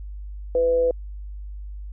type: tone with amplitude modulation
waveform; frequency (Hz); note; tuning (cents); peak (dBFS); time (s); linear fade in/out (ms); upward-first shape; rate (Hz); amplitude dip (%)
sine; 500; B4; +21; -15; 0.55-0.91; 2; sine; 163; 35
effects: added 50 Hz sine -32 dBFS peak until 1.92 s